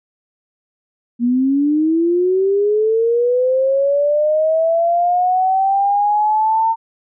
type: linear sweep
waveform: sine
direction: up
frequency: 234.5 to 910 Hz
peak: -12 dBFS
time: 1.19-6.76 s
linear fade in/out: 50 ms
effects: none